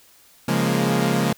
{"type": "chord", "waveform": "sawtooth", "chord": "Bb minor seventh", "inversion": "first", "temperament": "equal with one note detuned", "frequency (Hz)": [138.11, 174.61, 207.7, 233.1], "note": ["Db3", "F3", "Ab3", "Bb3"], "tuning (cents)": [-6, 0, 0, 0], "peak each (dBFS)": -20, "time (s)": [0.48, 1.33], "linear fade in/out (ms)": 5, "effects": ["white hiss -53 dBFS RMS until 1.37 s"]}